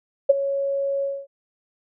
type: tone with ADSR envelope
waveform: sine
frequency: 554 Hz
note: C#5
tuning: 1 cent flat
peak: -7 dBFS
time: 0.29-1.27 s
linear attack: 11 ms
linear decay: 20 ms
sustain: -14 dB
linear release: 240 ms
effects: none

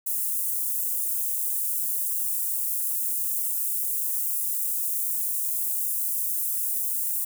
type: high-pass noise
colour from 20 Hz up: white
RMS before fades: -27 dBFS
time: 0.06-7.25 s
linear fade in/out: 10 ms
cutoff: 9100 Hz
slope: 24 dB/octave
effects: none

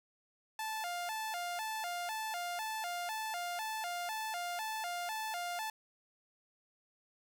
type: tone with vibrato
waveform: sawtooth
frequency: 784 Hz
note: G5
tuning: in tune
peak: -33 dBFS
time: 0.59-5.7 s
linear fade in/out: 2 ms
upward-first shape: square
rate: 2 Hz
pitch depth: 190 cents each way
effects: none

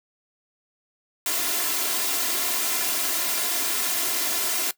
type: noise with comb filter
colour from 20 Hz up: white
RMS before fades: -25 dBFS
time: 1.26-4.71 s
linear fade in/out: 2 ms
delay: 2.9 ms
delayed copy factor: +0.7
effects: noise-tail reverb RT60 0.1 s tail -18 dB re dry + high-pass 200 Hz 12 dB/octave

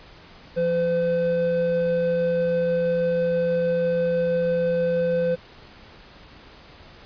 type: tone pair together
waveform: triangle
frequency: 172 / 509.8 Hz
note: F3 / C5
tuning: -26 / -45 cents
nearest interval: octave + perfect fifth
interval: 1881 cents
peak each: -26 / -18 dBFS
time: 0.56-5.36 s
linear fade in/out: 20 ms
effects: pink hiss -47 dBFS RMS until 7.05 s + resampled to 11025 Hz

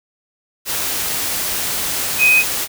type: tone in noise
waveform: sine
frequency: 2511 Hz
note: D#7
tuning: 15 cents sharp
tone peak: -9 dBFS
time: 2.18-2.44 s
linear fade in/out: 50 ms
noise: white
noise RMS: -21 dBFS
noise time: 0.65-2.68 s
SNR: +9 dB
effects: none

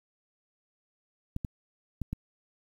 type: clicks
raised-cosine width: 5 ms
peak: -20 dBFS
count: 4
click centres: 1.364 / 1.448 / 2.017 / 2.13 s
effects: 9-bit

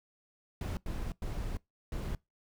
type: noise bursts at uneven times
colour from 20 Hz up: brown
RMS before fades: -36 dBFS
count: 4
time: 0.61-0.77 / 0.86-1.12 / 1.22-1.57 / 1.92-2.15 s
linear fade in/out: 2 ms
effects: noise-tail reverb RT60 0.2 s tail -23 dB re dry

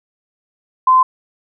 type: tone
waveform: sine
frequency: 1031 Hz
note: C6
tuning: 26 cents flat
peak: -7 dBFS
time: 0.87-1.03 s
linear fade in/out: 5 ms
effects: none

